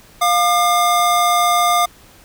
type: tone pair together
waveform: square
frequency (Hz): 704.1 / 1205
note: F5 / D6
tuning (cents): +14 / +44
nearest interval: major sixth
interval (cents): 930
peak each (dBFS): -16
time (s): 0.21-1.86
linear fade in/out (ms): 10
effects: pink hiss -46 dBFS RMS until 2.24 s